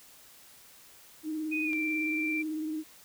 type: tone with vibrato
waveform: sine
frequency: 311.1 Hz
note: D#4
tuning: in tune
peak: -31 dBFS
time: 1.23-2.84 s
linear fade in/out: 50 ms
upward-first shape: sine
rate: 18 Hz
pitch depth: 32 cents each way
type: tone with pitch glide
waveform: sine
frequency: 2489 to 2353 Hz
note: D#7 to D7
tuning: 0 to +3 cents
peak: -30 dBFS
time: 1.51-2.43 s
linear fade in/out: 20 ms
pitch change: -97 cents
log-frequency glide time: 1.65-1.74 s
type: click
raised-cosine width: 0.2 ms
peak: -27 dBFS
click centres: 1.732 s
effects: white hiss -55 dBFS RMS until 3.04 s